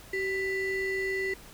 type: ring-modulated tone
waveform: triangle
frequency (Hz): 1183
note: D6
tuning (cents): +12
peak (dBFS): -23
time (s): 0.13-1.34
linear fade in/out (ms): 5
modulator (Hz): 799
effects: added 50 Hz sine -56 dBFS peak until 1.53 s + pink hiss -50 dBFS RMS until 1.53 s